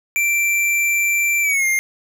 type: tone with pitch glide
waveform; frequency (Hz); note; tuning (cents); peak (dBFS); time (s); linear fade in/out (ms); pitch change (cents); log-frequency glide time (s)
square; 2349 to 2117; D7 to C7; 0 to +20; -16; 0.16-1.79; 0; -180; 1.42-1.66
effects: none